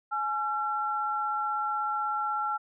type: tone pair together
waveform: sine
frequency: 844 / 1358.1 Hz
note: G#5 / F6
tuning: +28 / -49 cents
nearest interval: minor sixth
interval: 823 cents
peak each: -31 / -29 dBFS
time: 0.11-2.58 s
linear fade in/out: 20 ms
effects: none